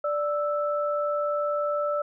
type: tone pair together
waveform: sine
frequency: 587.3 / 1318.5 Hz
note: D5 / E6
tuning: 0 / 0 cents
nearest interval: octave + major second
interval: 1400 cents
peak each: -25 / -29 dBFS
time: 0.04-2.02 s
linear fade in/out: 5 ms
effects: none